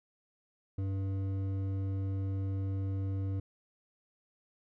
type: tone with hard clipping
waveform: sine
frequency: 96.9 Hz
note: G2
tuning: 20 cents flat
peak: -33 dBFS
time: 0.78-3.4 s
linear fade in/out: 5 ms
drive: 9 dB
effects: none